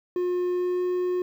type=tone with pitch glide; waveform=triangle; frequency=358.2 to 360.9 Hz; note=F4 to F#4; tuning=+44 to -43 cents; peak=-21 dBFS; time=0.16-1.22 s; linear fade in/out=2 ms; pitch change=+13 cents; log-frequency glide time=0.51-0.84 s; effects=10-bit